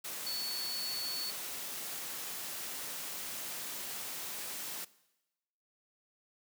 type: tone in noise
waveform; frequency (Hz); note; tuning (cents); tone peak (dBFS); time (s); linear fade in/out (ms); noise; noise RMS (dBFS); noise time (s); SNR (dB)
sine; 4435; C#8; 0; -35; 0.26-1.31; 10; white; -41; 0.04-4.85; +3
effects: noise-tail reverb RT60 1.0 s tail -20 dB re dry + high-pass 150 Hz 12 dB/octave